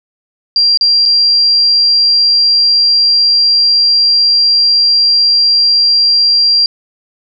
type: tone with dropouts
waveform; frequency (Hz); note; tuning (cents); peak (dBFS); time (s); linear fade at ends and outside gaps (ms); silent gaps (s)
sine; 4749; D8; +18; -6; 0.56-6.66; 1; 0.774-0.81 / 1.055-1.059
effects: none